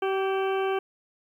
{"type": "harmonic tone with a mistuned harmonic", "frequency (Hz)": 385.1, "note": "G4", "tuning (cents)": -31, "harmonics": [1, 2, 3, 4, 6, 7, 8], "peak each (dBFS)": [-25, -31, -35, -37, -41, -42, -43], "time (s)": [0.02, 0.79], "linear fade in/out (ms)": 5, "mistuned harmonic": 4, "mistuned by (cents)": 31, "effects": ["10-bit"]}